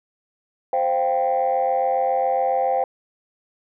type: chord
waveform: sine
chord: C suspended fourth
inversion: none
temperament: just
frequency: 523.3 / 697.7 / 784.9 Hz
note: C5 / F5 / G5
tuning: 0 / -2 / +2 cents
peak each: -21 / -23 / -20 dBFS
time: 0.73-2.84 s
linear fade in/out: 2 ms
effects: tanh soft clip ceiling -12 dBFS